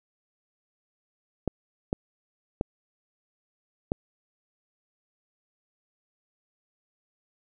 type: clicks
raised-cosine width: 2 ms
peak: -12 dBFS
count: 4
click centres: 1.477 / 1.929 / 2.611 / 3.919 s
effects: none